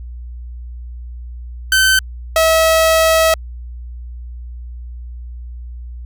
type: tone pair in turn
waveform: sawtooth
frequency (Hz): 1536 / 645.8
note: G6 / E5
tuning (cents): -36 / -36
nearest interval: octave + minor third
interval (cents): 1500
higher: first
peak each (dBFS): -6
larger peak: neither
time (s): 1.72-1.99 / 2.36-3.34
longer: second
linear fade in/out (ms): 2
effects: added 60 Hz sine -27 dBFS peak until 6.05 s